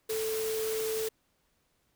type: tone in noise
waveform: sine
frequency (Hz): 440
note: A4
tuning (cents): 0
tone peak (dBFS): -30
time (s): 0.09-1.09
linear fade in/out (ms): 10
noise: white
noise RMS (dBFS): -38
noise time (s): 0.09-1.09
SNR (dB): +5
effects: pink hiss -73 dBFS RMS until 1.95 s